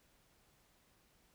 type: silence
effects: pink hiss -71 dBFS RMS until 1.34 s